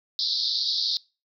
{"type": "band-pass noise", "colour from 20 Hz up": "pink", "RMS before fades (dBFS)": -26, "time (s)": [0.19, 0.97], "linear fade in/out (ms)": 0, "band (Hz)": [3700, 5100], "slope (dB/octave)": 96, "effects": ["noise-tail reverb RT60 0.3 s tail -23 dB re dry"]}